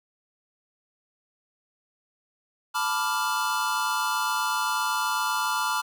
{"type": "chord", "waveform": "square", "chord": "B half-diminished seventh", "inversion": "third", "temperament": "equal", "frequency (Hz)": [880, 987.8, 1174.7, 1396.9], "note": ["A5", "B5", "D6", "F6"], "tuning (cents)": [0, 0, 0, 0], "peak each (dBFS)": [-32, -30, -31, -30], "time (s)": [2.74, 5.82], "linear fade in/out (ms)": 20, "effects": []}